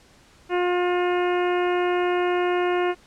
harmonic tone, 356.4 Hz, F4, 35 cents sharp, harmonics 1 / 2 / 3 / 4 / 5 / 6 / 7 / 8, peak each -21 / -27 / -31 / -33 / -35 / -37 / -38 / -39 dBFS, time 0.49-2.95 s, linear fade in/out 50 ms, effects pink hiss -54 dBFS RMS until 3.06 s + low-pass 8000 Hz 12 dB/octave

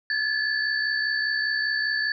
sine tone cluster, 1665 / 1730 / 4524 Hz, G#6 / A6 / C#8, +4 / -30 / +34 cents, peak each -31 / -24 / -30 dBFS, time 0.1-2.12 s, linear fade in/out 2 ms, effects none

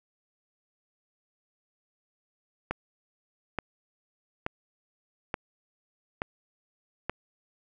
click train, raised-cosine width 0.5 ms, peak -14 dBFS, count 6, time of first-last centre 2.71-7.096 s, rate 1.14 Hz, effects none

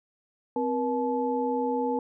sine tone cluster, 259.7 / 478.3 / 863 Hz, C4 / A#4 / A5, -13 / +44 / -34 cents, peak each -29 / -28 / -30 dBFS, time 0.56-1.99 s, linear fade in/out 2 ms, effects none

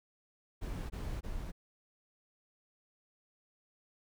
brown noise bursts, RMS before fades -39 dBFS, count 3, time 0.61-1.52 s, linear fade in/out 20 ms, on 290 ms, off 20 ms, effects none

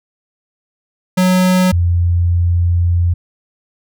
square / sine tone pair in turn, 183.9 / 86.79 Hz, F#3 / F2, -10 / -10 cents, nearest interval octave + minor second, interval 1300 cents, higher first, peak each -10 dBFS, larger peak neither, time 1.17-1.72 / 1.72-3.14 s, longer second, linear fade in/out 10 ms, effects none

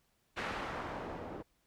white noise with low-pass filter sweep, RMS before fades -41 dBFS, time 0.36-1.43 s, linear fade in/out 20 ms, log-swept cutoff 2000 to 530 Hz, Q 0.94, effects pink hiss -75 dBFS RMS until 1.66 s

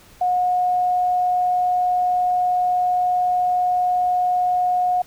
sine tone, 724 Hz, F#5, 38 cents flat, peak -16 dBFS, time 0.21-5.02 s, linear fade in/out 5 ms, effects pink hiss -49 dBFS RMS until 5.06 s

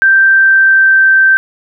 sine tone with pitch glide, 1568 to 1558.1 Hz, G6 to G6, 0 to -11 cents, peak -4 dBFS, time 0.02-1.37 s, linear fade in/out 0 ms, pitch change -11 cents, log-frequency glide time 0.28-1.05 s, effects none

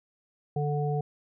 harmonic tone, 146.83 Hz, D3, in tune, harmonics 1 / 3 / 5, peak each -27 / -32 / -34 dBFS, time 0.56-1.01 s, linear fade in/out 5 ms, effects none

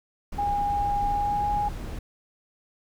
brown noise, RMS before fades -33 dBFS, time 0.32-1.99 s, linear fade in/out 5 ms
sine tone with pitch glide, 815 to 825.9 Hz, G#5 to G#5, -33 to -10 cents, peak -23 dBFS, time 0.38-1.69 s, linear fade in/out 10 ms, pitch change +23 cents, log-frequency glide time 1.04-1.52 s
effects none

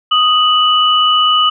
sine tone pair together, 1244.5 / 2960 Hz, D#6 / F#7, 0 / 0 cents, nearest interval octave + minor third, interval 1500 cents, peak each -11 dBFS, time 0.11-1.5 s, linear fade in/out 10 ms, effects none

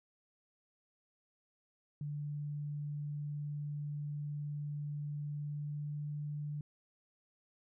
sine tone with pitch glide, 146.83 to 147.77 Hz, D3 to D3, 0 to +11 cents, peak -37 dBFS, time 2.01-6.61 s, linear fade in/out 2 ms, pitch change +11 cents, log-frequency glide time 5.38-6.06 s, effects none

